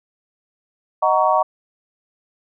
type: chord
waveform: sine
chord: D# minor seventh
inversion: none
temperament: just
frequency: 622.3 / 746.7 / 933.4 / 1120.1 Hz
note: D#5 / F#5 / A#5 / C#6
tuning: 0 / +16 / +2 / +18 cents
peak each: -19 dBFS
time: 1.02-1.43 s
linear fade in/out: 10 ms
effects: none